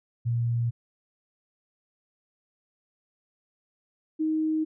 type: tone pair in turn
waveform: sine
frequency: 118 / 313.6 Hz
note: A#2 / D#4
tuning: +22 / +14 cents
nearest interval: octave + perfect fourth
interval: 1692 cents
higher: second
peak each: -23 dBFS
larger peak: neither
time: 0.25-0.71 / 4.19-4.65 s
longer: neither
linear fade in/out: 20 ms
effects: none